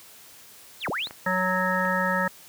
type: linear two-way sweep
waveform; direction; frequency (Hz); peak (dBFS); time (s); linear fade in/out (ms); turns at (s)
sine; down then up; 4518 to 90.7 to 4518; -26; 0.8-1.09; 50; 0.89
type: clicks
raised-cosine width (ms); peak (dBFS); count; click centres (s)
0.5; -24; 3; 1.071 / 1.109 / 1.853
type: harmonic tone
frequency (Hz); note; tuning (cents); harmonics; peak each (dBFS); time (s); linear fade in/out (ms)
185; F#3; 0; 1 / 3 / 5 / 7 / 9 / 10; -29 / -29 / -29 / -29 / -29 / -29; 1.26-2.28; 5
effects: white hiss -49 dBFS RMS until 2.48 s + high-pass 60 Hz 12 dB/octave